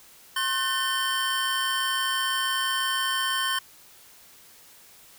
square tone cluster, 1069 / 1511 / 1795 / 3081 Hz, C6 / F#6 / A6 / G7, +37 / +36 / +34 / -31 cents, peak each -30 / -32 / -32 / -29 dBFS, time 0.36-3.59 s, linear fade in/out 5 ms, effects white hiss -52 dBFS RMS until 5.18 s

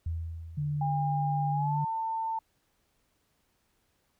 sine tone with exponential decay, 82.41 Hz, E2, in tune, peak -28 dBFS, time 0.06-1.44 s, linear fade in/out 5 ms, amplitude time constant 300 ms
sine tone, 147.1 Hz, D3, 3 cents sharp, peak -28 dBFS, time 0.57-1.85 s, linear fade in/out 10 ms
sine tone with pitch glide, 808 to 896.5 Hz, G#5 to A5, -48 to +32 cents, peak -29 dBFS, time 0.81-2.39 s, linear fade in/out 5 ms, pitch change +180 cents, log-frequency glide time 1.51-1.79 s
effects pink hiss -73 dBFS RMS until 4.19 s

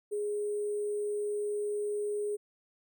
sine tone with sample-and-hold, 415.3 Hz, G#4, in tune, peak -30 dBFS, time 0.11-2.37 s, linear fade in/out 20 ms, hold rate 8820 Hz, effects none

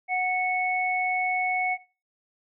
sine tone pair together, 737.2 / 2209 Hz, F#5 / C#7, -7 / -7 cents, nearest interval octave + perfect fifth, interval 1900 cents, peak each -25 dBFS, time 0.08-1.78 s, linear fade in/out 50 ms, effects noise-tail reverb RT60 0.3 s tail -17 dB re dry

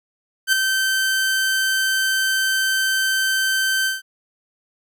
sawtooth tone with ADSR envelope, 1548 Hz, G6, 22 cents flat, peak -8 dBFS, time 0.47-4.02 s, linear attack 57 ms, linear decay 4 ms, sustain -6 dB, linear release 160 ms, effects none

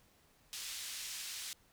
pink band-pass noise, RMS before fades -44 dBFS, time 0.53-1.53 s, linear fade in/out 0 ms, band 3200 to 10000 Hz, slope 12 dB/octave, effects pink hiss -68 dBFS RMS until 1.72 s

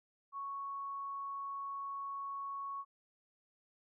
sine tone, 1108.7 Hz, C#6, in tune, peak -39 dBFS, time 0.32-2.85 s, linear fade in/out 50 ms, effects none

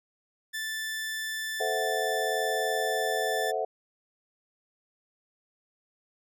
sawtooth tone, 1760 Hz, A6, in tune, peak -28 dBFS, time 0.53-3.52 s, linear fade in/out 20 ms
sine chord, F# half-diminished seventh, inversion first, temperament equal, 440 / 523.3 / 659.3 / 740 Hz, A4 / C5 / E5 / F#5, 0 / 0 / 0 / 0 cents, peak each -32 / -34 / -32 / -32 dBFS, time 1.6-3.65 s, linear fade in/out 5 ms
effects none

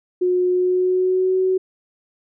sine tone with pitch glide, 362 to 374.3 Hz, F#4 to F#4, -38 to +20 cents, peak -15 dBFS, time 0.21-1.58 s, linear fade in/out 10 ms, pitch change +58 cents, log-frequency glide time 0.5-1.37 s, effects none

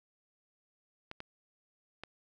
clicks, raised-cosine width 0.3 ms, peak -26 dBFS, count 3, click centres 1.114 / 1.204 / 2.036 s, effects none

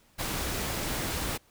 pink noise, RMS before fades -32 dBFS, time 0.18-1.38 s, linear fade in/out 20 ms, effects pink hiss -63 dBFS RMS until 1.5 s

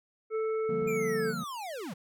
harmonic tone, 440 Hz, A4, in tune, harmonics 1 / 3 / 5, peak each -28 / -40 / -48 dBFS, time 0.3-1.34 s, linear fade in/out 50 ms
triangle chord, G minor seventh, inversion second, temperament equal, 146.83 / 174.61 / 196 / 233.1 Hz, D3 / F3 / G3 / Bb3, 0 / 0 / 0 / 0 cents, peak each -39 / -36 / -38 / -36 dBFS, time 0.69-1.44 s, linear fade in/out 5 ms
clicks, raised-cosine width 2 ms, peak -36 / -35 dBFS, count 2, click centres 0.821 / 0.864 s
square linear sweep, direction down, 2438 to 140 Hz, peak -37 dBFS, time 0.87-1.94 s, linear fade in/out 10 ms
effects none

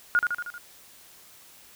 sine tone with echo, 1434 Hz, F6, 45 cents sharp, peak -17 dBFS, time 0.15-0.19 s, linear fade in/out 0 ms, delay 78 ms, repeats 5, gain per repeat -4 dB, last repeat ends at 0.58 s, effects white hiss -52 dBFS RMS until 1.75 s

